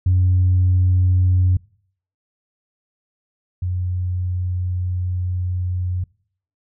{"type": "tone pair in turn", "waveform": "sine", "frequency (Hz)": [91.4, 90.45], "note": ["F#2", "F#2"], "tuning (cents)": [-21, -39], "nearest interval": "unison", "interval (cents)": 18, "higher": "first", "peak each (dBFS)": [-11, -19], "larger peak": "first", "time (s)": [[0.06, 1.57], [3.62, 6.04]], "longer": "second", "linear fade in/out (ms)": 5, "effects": ["noise-tail reverb RT60 0.6 s tail -25 dB re dry", "tanh soft clip ceiling -9 dBFS"]}